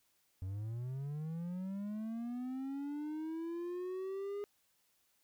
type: linear sweep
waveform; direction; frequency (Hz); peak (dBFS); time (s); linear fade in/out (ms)
triangle; up; 90.7 to 411.2; -36; 0.42-4.44; 0
effects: white hiss -75 dBFS RMS until 5.23 s